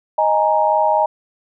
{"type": "chord", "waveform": "sine", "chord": "D# suspended fourth", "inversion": "none", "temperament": "just", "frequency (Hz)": [622.3, 829.7, 933.4], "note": ["D#5", "G#5", "A#5"], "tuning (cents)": [0, -2, 2], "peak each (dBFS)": -17, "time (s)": [0.18, 1.06], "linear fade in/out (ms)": 5, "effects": []}